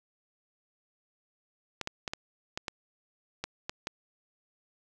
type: clicks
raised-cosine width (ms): 0.2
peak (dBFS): -16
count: 9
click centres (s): 1.813 / 1.874 / 2.078 / 2.135 / 2.575 / 2.682 / 3.44 / 3.695 / 3.871
effects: none